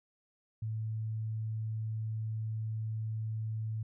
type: tone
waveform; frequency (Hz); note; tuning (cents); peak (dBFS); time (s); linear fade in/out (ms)
sine; 110; A2; 0; -33; 0.62-3.83; 5
effects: none